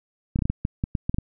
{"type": "clicks", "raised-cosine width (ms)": 5, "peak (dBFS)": -11, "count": 11, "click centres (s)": [0.359, 0.39, 0.422, 0.455, 0.5, 0.651, 0.839, 0.952, 1.095, 1.144, 1.185], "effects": []}